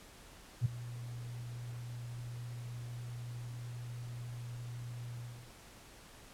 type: tone with ADSR envelope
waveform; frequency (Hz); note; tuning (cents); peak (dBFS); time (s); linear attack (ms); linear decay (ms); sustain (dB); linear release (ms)
sine; 120; B2; -49; -24; 0.61-5.52; 45; 9; -17; 330
effects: pink hiss -56 dBFS RMS until 6.33 s + low-pass 12000 Hz 12 dB/octave